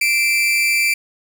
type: tone with amplitude modulation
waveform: 40% pulse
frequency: 2349 Hz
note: D7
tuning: in tune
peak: -11 dBFS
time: 0.01-0.94 s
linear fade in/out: 5 ms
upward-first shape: sine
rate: 267 Hz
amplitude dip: 55%
effects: none